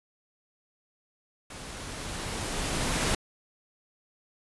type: noise with level ramp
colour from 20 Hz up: pink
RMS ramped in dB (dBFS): -42 to -26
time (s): 1.5-3.15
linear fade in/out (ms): 5
effects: resampled to 24000 Hz